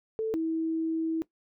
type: tone pair in turn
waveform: sine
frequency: 441.9 / 323.7 Hz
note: A4 / E4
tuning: +7 / -31 cents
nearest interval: perfect fourth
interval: 538 cents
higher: first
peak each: -26 dBFS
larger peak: neither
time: 0.19-0.34 / 0.34-1.22 s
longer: second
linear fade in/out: 0 ms
effects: noise-tail reverb RT60 0.1 s tail -18 dB re dry